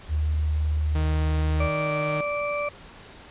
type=tone; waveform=sine; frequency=76.2 Hz; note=D#2; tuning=36 cents flat; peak=-21 dBFS; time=0.08-1.7 s; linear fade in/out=50 ms
type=tone with pitch glide; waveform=sawtooth; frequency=155.56 to 153.24 Hz; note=D#3 to D#3; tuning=0 to -26 cents; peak=-24 dBFS; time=0.95-2.21 s; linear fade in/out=5 ms; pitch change=-26 cents; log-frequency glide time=1.83-1.91 s
type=harmonic tone; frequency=584 Hz; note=D5; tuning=10 cents flat; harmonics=1 / 2 / 4; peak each=-27 / -31 / -31 dBFS; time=1.6-2.69 s; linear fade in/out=5 ms
effects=pink hiss -46 dBFS RMS until 3.3 s + resampled to 8000 Hz